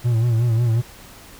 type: tone with vibrato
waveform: triangle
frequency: 116.54 Hz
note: A#2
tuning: in tune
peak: -13 dBFS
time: 0.04-0.82 s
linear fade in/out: 20 ms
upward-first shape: sine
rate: 5.5 Hz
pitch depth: 79 cents each way
effects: pink hiss -43 dBFS RMS until 1.39 s